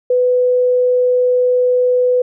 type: tone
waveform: sine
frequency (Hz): 498.4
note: B4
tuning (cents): +16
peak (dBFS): -10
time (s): 0.1-2.22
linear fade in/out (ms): 5
effects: none